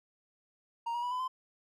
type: tone with pitch steps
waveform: triangle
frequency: 932.3 / 955.7 / 979.8 / 1004.4 / 1029.7 Hz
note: A#5 / A#5 / B5 / B5 / C6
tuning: 0 / +43 / -14 / +29 / -28 cents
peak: -30 dBFS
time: 0.86-1.28 s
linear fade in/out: 10 ms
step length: 84 ms
effects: none